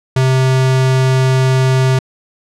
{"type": "tone", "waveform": "square", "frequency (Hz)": 130.81, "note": "C3", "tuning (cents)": 0, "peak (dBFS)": -10, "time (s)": [0.16, 1.99], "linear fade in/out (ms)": 5, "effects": ["low-pass 8000 Hz 12 dB/octave"]}